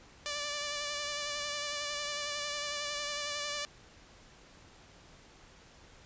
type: tone with vibrato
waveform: 5% pulse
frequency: 585 Hz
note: D5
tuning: 7 cents flat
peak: -23 dBFS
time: 0.26-3.65 s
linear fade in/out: 0 ms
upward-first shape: sine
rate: 11 Hz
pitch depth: 23 cents each way
effects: pink hiss -57 dBFS RMS until 6.05 s + resampled to 16000 Hz